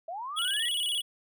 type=linear sweep; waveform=sine; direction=up; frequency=634 to 1978 Hz; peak=-34 dBFS; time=0.08-0.69 s; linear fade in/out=5 ms
type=tone with vibrato; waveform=square; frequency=3136 Hz; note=G7; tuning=in tune; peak=-28 dBFS; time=0.36-1.02 s; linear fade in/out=20 ms; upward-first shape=square; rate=17 Hz; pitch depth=110 cents each way
effects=none